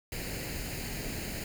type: noise with comb filter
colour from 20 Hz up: pink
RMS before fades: -37 dBFS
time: 0.12-1.44 s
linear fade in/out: 2 ms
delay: 0.43 ms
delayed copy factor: +0.65
effects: none